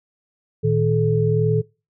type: tone cluster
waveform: sine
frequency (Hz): 113.1 / 155 / 431.6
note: A2 / D#3 / A4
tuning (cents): +48 / -6 / -33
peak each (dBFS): -20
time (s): 0.63-1.62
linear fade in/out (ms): 20
effects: noise-tail reverb RT60 0.3 s tail -23 dB re dry